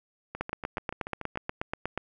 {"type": "two click trains", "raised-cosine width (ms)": 0.5, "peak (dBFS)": [-15, -21], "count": [14, 8], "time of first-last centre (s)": [[0.41, 1.976], [0.35, 1.357]], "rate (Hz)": [8.3, 6.95], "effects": []}